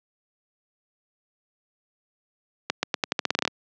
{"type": "accelerating click train", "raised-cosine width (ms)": 0.2, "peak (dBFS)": -4, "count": 13, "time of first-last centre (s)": [2.7, 3.477], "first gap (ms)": 130, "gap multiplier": 0.86, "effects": ["high-pass 200 Hz 12 dB/octave", "low-pass 6000 Hz 12 dB/octave"]}